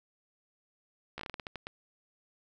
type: slowing click train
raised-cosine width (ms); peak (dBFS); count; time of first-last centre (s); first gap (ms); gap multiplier
0.3; -23; 11; 1.18-1.669; 14; 1.26
effects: none